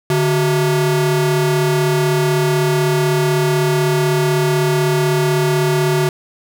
45% pulse ring-modulated tone, 260 Hz, C4, 11 cents flat, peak -10 dBFS, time 0.1-6.09 s, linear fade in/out 2 ms, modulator 112 Hz, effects none

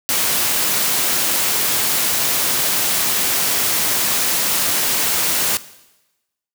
white noise, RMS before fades -18 dBFS, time 0.09-5.57 s, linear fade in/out 0 ms, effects noise-tail reverb RT60 1.0 s tail -17 dB re dry + high-pass 100 Hz 12 dB/octave

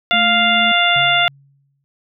harmonic tone, 698.5 Hz, F5, in tune, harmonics 1 / 2 / 3 / 4 / 5, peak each -18 / -18 / -18 / -18 / -18 dBFS, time 0.11-1.28 s, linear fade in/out 0 ms
sine tone, 220 Hz, A3, in tune, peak -23 dBFS, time 0.13-0.72 s, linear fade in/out 5 ms
sine tone with exponential decay, 139.1 Hz, C#3, 6 cents sharp, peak -26 dBFS, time 0.96-1.84 s, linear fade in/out 0 ms, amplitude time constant 190 ms
effects none

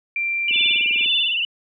sine tone with pitch glide, 2362 to 2383 Hz, D7 to D7, +9 to +25 cents, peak -20 dBFS, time 0.16-1.05 s, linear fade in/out 2 ms, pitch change +16 cents, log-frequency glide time 0.5-0.87 s
sine tone with vibrato, 2825 Hz, F7, 19 cents sharp, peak -19 dBFS, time 0.48-1.45 s, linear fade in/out 2 ms, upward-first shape sine, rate 18 Hz, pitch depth 99 cents each way
click train, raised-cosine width 3 ms, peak -22 dBFS, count 12, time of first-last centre 0.51-1.06 s, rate 20 Hz
sine tone with tremolo, 3520 Hz, A7, in tune, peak -18 dBFS, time 0.52-1.38 s, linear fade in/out 20 ms, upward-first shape sine, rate 2 Hz, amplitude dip 100%
effects high-pass 300 Hz 12 dB/octave

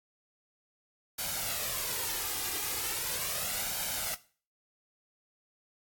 white noise with flanger, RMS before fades -34 dBFS, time 1.18-4.15 s, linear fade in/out 10 ms, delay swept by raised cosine 1.3 to 2.5 ms, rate 0.38 Hz, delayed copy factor +0.6, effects noise-tail reverb RT60 0.4 s tail -17 dB re dry + AAC 64 kbps

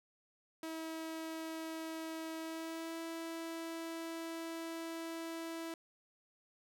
sawtooth tone with pitch glide, 322.4 to 329.2 Hz, E4 to E4, -38 to -2 cents, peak -37 dBFS, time 0.63-5.74 s, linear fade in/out 2 ms, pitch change +36 cents, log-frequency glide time 2.38-3 s, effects none

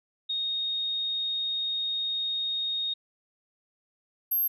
sine tone pair in turn, 3719 / 12509 Hz, A#7 / G9, -5 / -5 cents, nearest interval octave + major sixth, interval 2100 cents, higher second, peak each -27 / -23 dBFS, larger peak second, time 0.29-2.94 / 4.31-4.48 s, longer first, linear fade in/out 10 ms, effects none

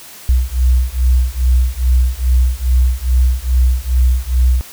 sine beating tone pair, 61.5 / 63.9 Hz, B1 / C2, -7 / -40 cents, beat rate 2.4 Hz, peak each -13 dBFS, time 0.29-4.61 s, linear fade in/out 0 ms, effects white hiss -36 dBFS RMS until 4.72 s

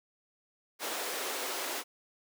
pink high-pass noise, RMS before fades -36 dBFS, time 0.79-1.84 s, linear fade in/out 50 ms, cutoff 360 Hz, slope 24 dB/octave, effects none

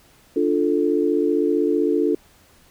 sine chord, D minor, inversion none, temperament equal, 293.7 / 349.2 / 440 Hz, D4 / F4 / A4, 0 / 0 / 0 cents, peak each -21 dBFS, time 0.36-2.15 s, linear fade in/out 5 ms, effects pink hiss -54 dBFS RMS until 2.7 s

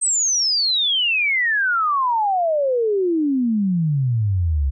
sine exponential sweep, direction down, 8380 to 65.4 Hz, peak -16 dBFS, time 0.01-4.71 s, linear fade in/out 20 ms, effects none

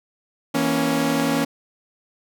sawtooth chord, A# diminished, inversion second, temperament equal with one note detuned, 164.81 / 236.2 / 277.2 Hz, E3 / A#3 / C#4, 0 / +23 / 0 cents, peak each -23 / -20 / -17 dBFS, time 0.54-1.45 s, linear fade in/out 10 ms, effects none

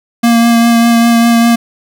square tone with vibrato, 233.1 Hz, A#3, in tune, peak -6 dBFS, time 0.23-1.56 s, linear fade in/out 10 ms, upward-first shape triangle, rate 5 Hz, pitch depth 17 cents each way, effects none

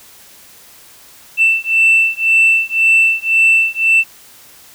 sine beating tone pair, 2668 / 2669.9 Hz, E7 / E7, +20 / +21 cents, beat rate 1.9 Hz, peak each -11 dBFS, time 1.37-4.04 s, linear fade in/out 50 ms, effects tanh soft clip ceiling -4 dBFS + white hiss -42 dBFS RMS until 4.74 s

